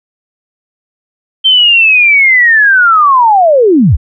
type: linear sweep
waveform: sine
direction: down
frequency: 3136 to 47.46 Hz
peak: -3 dBFS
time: 1.44-3.97 s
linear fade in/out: 20 ms
effects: none